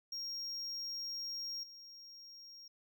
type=tone with level steps; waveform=triangle; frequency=5580 Hz; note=F8; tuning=2 cents flat; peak=-38 / -50 dBFS; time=0.12-2.68 s; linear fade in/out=5 ms; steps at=1.63 s; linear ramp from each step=5 ms; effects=none